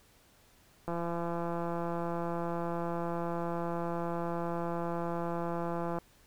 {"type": "click train", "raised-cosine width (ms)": 1, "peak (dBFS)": -22, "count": 869, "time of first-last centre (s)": [0.88, 5.986], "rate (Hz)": 170, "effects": ["pink hiss -63 dBFS RMS until 6.26 s"]}